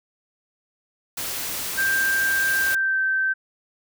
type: noise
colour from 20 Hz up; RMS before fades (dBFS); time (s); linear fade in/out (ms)
white; -29; 1.17-2.75; 5
type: tone with pitch glide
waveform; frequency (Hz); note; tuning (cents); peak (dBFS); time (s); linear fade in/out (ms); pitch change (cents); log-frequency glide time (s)
sine; 1580 to 1551.1; G6 to G6; +13 to -19; -19; 1.77-3.34; 20; -32; 2.59-2.99
effects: none